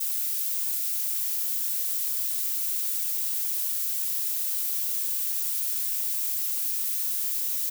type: noise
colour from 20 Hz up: violet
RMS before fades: -28 dBFS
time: 0-7.7 s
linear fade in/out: 10 ms
effects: none